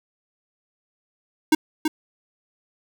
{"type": "tone with echo", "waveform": "square", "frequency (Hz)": 311.1, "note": "D#4", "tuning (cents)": 0, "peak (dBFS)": -13, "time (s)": [1.52, 1.55], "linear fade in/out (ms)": 5, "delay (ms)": 330, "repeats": 1, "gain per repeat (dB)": -6, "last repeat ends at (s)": 1.88, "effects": []}